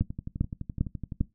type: two click trains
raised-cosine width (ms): 5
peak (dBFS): -22 / -12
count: 15 / 4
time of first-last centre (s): 0.02-1.206 / 0.01-1.21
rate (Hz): 11.8 / 2.5
effects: noise-tail reverb RT60 0.2 s tail -20 dB re dry